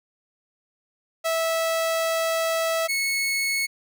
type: tone pair in turn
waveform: sawtooth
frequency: 654 / 2197 Hz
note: E5 / C#7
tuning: -14 / -16 cents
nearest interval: octave + major sixth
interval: 2098 cents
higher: second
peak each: -18 / -19 dBFS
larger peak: first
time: 1.24-2.88 / 2.88-3.67 s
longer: first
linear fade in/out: 20 ms
effects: none